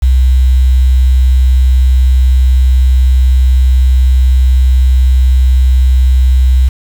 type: tone with quantisation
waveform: sine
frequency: 64 Hz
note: C2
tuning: 38 cents flat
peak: -4 dBFS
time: 0.02-6.69 s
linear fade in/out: 10 ms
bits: 5
effects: none